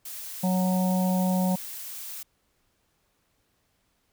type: noise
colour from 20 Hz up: blue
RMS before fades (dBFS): -38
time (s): 0.05-2.23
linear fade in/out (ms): 5
type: harmonic tone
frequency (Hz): 184.8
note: F#3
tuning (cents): -2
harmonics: 1 / 3 / 4 / 5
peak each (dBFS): -22 / -32 / -34 / -36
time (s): 0.43-1.56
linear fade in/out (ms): 10
effects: pink hiss -71 dBFS RMS until 4.12 s